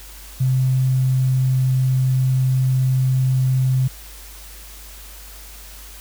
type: tone with tanh clipping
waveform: triangle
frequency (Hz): 130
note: C3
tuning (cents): -11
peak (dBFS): -14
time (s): 0.4-3.88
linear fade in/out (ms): 10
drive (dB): 3
effects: added 50 Hz sine -39 dBFS peak until 6 s + white hiss -41 dBFS RMS until 6 s